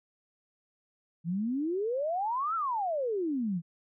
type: exponential two-way sweep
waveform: sine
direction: up then down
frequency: 159.4 to 1375 to 159.4 Hz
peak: -28 dBFS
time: 1.24-3.62 s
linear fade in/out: 50 ms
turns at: 2.55 s
effects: none